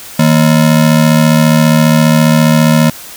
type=ring-modulated tone; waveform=square; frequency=196 Hz; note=G3; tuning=in tune; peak=-3 dBFS; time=0.19-2.9 s; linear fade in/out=5 ms; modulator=37.4 Hz; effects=white hiss -30 dBFS RMS until 3.16 s